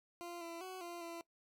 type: tone with pitch steps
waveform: 20% pulse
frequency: 345.9 / 336.3 / 372.7 / 345.2 / 337.2 Hz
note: F4 / E4 / F#4 / F4 / E4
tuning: -17 / +35 / +13 / -20 / +39 cents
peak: -40 dBFS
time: 0.21-1.21 s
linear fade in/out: 0 ms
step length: 200 ms
effects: noise-tail reverb RT60 0.1 s tail -20 dB re dry